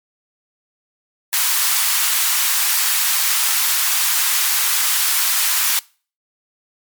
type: high-pass noise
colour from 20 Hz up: white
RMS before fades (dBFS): -17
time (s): 1.33-5.79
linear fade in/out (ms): 0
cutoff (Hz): 920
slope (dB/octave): 24
effects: noise-tail reverb RT60 0.4 s tail -24 dB re dry + MP3 96 kbps